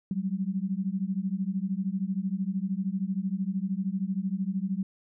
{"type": "beating tone pair", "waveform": "sine", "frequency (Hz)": [185, 198], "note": ["F#3", "G3"], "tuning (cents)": [0, 18], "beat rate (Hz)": 13, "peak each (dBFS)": [-30, -30], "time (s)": [0.11, 4.83], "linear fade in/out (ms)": 2, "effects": []}